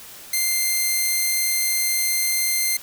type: tone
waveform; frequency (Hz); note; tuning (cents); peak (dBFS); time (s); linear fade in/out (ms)
5% pulse; 2093; C7; 0; -9; 0.33-2.77; 5
effects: white hiss -41 dBFS RMS until 2.82 s